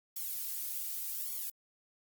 violet noise with flanger, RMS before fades -38 dBFS, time 0.16-1.5 s, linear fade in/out 5 ms, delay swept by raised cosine 0.89 to 3.29 ms, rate 0.86 Hz, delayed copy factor +0.95, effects Opus 48 kbps

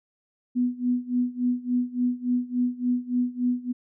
sine tone with tremolo, 246.9 Hz, B3, in tune, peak -19 dBFS, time 0.55-3.73 s, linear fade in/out 20 ms, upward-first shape sine, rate 3.5 Hz, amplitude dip 90%, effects none

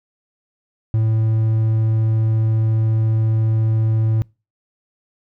triangle tone, 110.7 Hz, A2, 11 cents sharp, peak -12 dBFS, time 0.94-4.22 s, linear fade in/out 0 ms, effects noise-tail reverb RT60 0.3 s tail -26 dB re dry

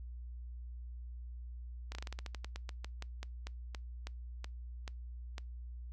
slowing click train, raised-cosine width 0.2 ms, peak -26 dBFS, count 21, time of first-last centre 1.92-5.381 s, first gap 30 ms, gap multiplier 1.16, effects noise-tail reverb RT60 0.2 s tail -25 dB re dry + added 60 Hz sine -43 dBFS peak until 5.92 s

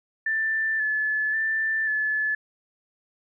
sine tone with vibrato, 1749 Hz, A6, 11 cents flat, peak -22 dBFS, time 0.26-2.35 s, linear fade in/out 5 ms, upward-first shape square, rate 0.93 Hz, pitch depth 23 cents each way, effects none

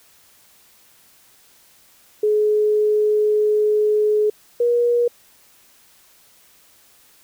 sine tone pair in turn, 423.5 / 478.5 Hz, G#4 / A#4, +34 / +45 cents, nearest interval major second, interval 211 cents, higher second, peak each -14 dBFS, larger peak neither, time 2.23-4.3 / 4.6-5.08 s, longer first, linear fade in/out 5 ms, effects white hiss -53 dBFS RMS until 7.23 s

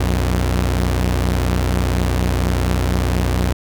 sawtooth tone pair together, 61.74 / 90.49 Hz, B1 / F#2, 0 / -38 cents, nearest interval perfect fifth, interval 662 cents, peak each -13 / -16 dBFS, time 0-3.53 s, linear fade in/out 5 ms, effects none

